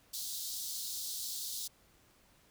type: high-pass noise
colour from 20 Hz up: pink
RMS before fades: -40 dBFS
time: 0.13-1.68 s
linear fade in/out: 10 ms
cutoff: 3700 Hz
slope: 48 dB/octave
effects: pink hiss -66 dBFS RMS until 2.5 s